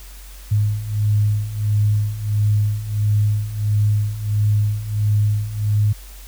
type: beating tone pair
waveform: sine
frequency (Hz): 103.83 / 105.33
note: G#2 / G#2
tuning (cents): 0 / +25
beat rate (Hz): 1.5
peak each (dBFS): -21 / -17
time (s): 0.51-5.93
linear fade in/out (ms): 10
effects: added 47 Hz sine -36 dBFS peak until 6.27 s + white hiss -44 dBFS RMS until 6.27 s